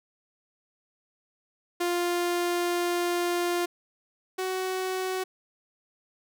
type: tone pair in turn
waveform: sawtooth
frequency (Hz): 350 / 373.8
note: F4 / F#4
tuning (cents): +4 / +18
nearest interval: minor second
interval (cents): 114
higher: second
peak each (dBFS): -21 / -24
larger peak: first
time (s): 1.8-3.66 / 4.38-5.24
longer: first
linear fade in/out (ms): 10
effects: none